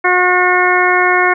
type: harmonic tone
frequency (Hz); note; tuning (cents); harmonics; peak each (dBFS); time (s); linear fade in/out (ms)
361.7; F#4; -39; 1 / 2 / 3 / 4 / 5 / 6; -16 / -16 / -16 / -16 / -16 / -16; 0.04-1.34; 10
effects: none